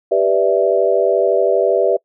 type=chord; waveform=sine; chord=E minor seventh; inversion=first; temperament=equal; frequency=392 / 493.9 / 587.3 / 659.3 Hz; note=G4 / B4 / D5 / E5; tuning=0 / 0 / 0 / 0 cents; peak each=-17 dBFS; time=0.11-1.97 s; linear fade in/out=10 ms; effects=noise-tail reverb RT60 0.1 s tail -25 dB re dry